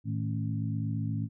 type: harmonic tone with a mistuned harmonic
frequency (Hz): 55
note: A1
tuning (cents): 0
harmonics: 2 / 3 / 4 / 5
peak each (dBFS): -31 / -35 / -37 / -39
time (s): 0.04-1.29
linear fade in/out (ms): 50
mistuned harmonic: 3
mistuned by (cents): -72
effects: none